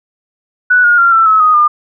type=tone with pitch steps; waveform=sine; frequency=1480 / 1430.4 / 1382.5 / 1336.2 / 1291.4 / 1248.1 / 1206.3 Hz; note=F#6 / F6 / F6 / E6 / E6 / D#6 / D6; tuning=0 / +41 / -18 / +23 / -36 / +5 / +46 cents; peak=-5 dBFS; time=0.7-1.68 s; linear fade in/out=10 ms; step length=140 ms; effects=none